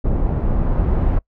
brown noise with low-pass filter sweep, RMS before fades -17 dBFS, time 0.04-1.19 s, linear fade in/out 10 ms, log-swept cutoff 780 to 1200 Hz, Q 0.73, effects noise-tail reverb RT60 0.1 s tail -23 dB re dry

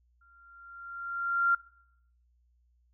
sine tone with exponential growth, 1385 Hz, F6, 15 cents flat, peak -20 dBFS, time 0.21-1.55 s, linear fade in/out 5 ms, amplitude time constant 290 ms, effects noise-tail reverb RT60 0.7 s tail -22 dB re dry + added 60 Hz sine -65 dBFS peak until 2.93 s

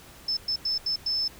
sine tone bursts at uneven times, 5260 Hz, E8, 5 cents flat, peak -24 dBFS, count 5, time 0.28-0.37 / 0.48-0.56 / 0.65-0.78 / 0.86-0.96 / 1.06-1.28 s, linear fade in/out 5 ms, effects added 60 Hz sine -58 dBFS peak until 1.39 s + pink hiss -49 dBFS RMS until 1.39 s

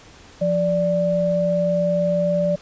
sine tone pair together, 174.22 / 586 Hz, F3 / D5, -4 / -4 cents, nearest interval octave + major sixth, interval 2100 cents, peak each -22 / -18 dBFS, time 0.41-2.56 s, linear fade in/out 10 ms, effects pink hiss -46 dBFS RMS until 2.61 s + resampled to 16000 Hz

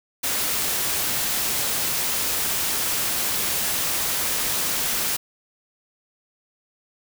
white noise, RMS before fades -24 dBFS, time 0.23-5.17 s, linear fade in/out 10 ms, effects none

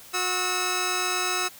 10% pulse tone pair together, 364 / 1298 Hz, F#4 / E6, -28 / -27 cents, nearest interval octave + minor seventh, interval 2201 cents, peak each -20 / -18 dBFS, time 0.13-1.49 s, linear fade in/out 20 ms, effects white hiss -47 dBFS RMS until 1.59 s

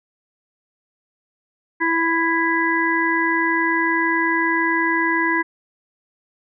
harmonic tone, 330.9 Hz, E4, 7 cents sharp, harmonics 1 / 3 / 5 / 6, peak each -22 / -22 / -22 / -22 dBFS, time 1.8-5.43 s, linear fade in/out 20 ms, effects none

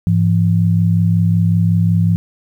sine tone pair together, 103.83 / 169.26 Hz, G#2 / E3, 0 / +46 cents, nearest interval minor sixth, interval 846 cents, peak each -13 dBFS, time 0.07-2.16 s, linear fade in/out 0 ms, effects 8-bit

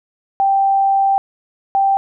sine tone pair in turn, 784 / 784 Hz, G5 / G5, 0 / 0 cents, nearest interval unison, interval 0 cents, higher neither, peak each -11 dBFS, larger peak neither, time 0.4-1.18 / 1.75-1.97 s, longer first, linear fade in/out 0 ms, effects none

